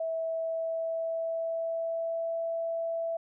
sine tone with pitch glide, 652 to 663 Hz, E5 to E5, -19 to +10 cents, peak -29 dBFS, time 0-3.17 s, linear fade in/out 5 ms, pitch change +29 cents, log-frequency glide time 0.15-2.38 s, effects none

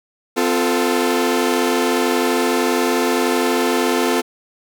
sawtooth chord, F major, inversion second, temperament equal with one note detuned, 256.7 / 349.2 / 440 Hz, C4 / F4 / A4, -33 / 0 / 0 cents, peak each -16 dBFS, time 0.36-4.22 s, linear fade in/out 20 ms, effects none

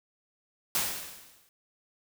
white noise with exponential decay, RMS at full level -26 dBFS, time 0.75-1.49 s, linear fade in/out 1 ms, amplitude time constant 160 ms, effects none

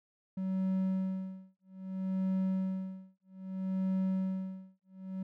triangle tone with tremolo, 189 Hz, F#3, 37 cents sharp, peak -26 dBFS, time 0.37-5.23 s, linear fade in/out 5 ms, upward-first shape sine, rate 0.62 Hz, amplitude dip 100%, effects none

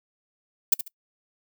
violet noise with echo, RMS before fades -17 dBFS, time 0.72-0.74 s, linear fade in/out 5 ms, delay 71 ms, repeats 2, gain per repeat -11 dB, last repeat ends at 0.882 s, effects noise-tail reverb RT60 0.1 s tail -24 dB re dry

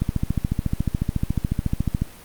click train, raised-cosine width 5 ms, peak -8 dBFS, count 29, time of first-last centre 0.02-2.02 s, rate 14 Hz, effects pink hiss -44 dBFS RMS until 2.24 s + Opus 32 kbps

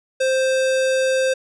square tone, 524 Hz, C5, 2 cents sharp, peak -17 dBFS, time 0.2-1.34 s, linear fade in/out 10 ms, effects resampled to 22050 Hz

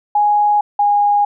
sine tone pair in turn, 830.6 / 820.6 Hz, G#5 / G#5, 0 / -21 cents, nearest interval unison, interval 21 cents, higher first, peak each -10 dBFS, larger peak neither, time 0.15-0.61 / 0.79-1.25 s, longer neither, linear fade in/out 5 ms, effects none

